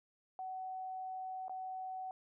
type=tone with dropouts; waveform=sine; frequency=751 Hz; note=F#5; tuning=26 cents sharp; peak=-40 dBFS; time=0.39-2.11 s; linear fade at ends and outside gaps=1 ms; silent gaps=1.482-1.495 s; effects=none